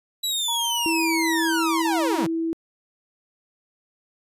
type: linear sweep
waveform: sawtooth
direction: down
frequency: 3951 to 138.8 Hz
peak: -20 dBFS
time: 0.23-2.27 s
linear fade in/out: 10 ms
type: tone with pitch glide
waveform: sine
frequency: 932.3 to 951.9 Hz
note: A#5 to A#5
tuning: 0 to +36 cents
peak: -27 dBFS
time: 0.48-2.25 s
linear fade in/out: 5 ms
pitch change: +36 cents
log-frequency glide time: 0.59-0.98 s
type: tone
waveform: sine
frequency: 328.1 Hz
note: E4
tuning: 8 cents flat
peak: -22 dBFS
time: 0.86-2.53 s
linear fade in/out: 0 ms
effects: resampled to 32000 Hz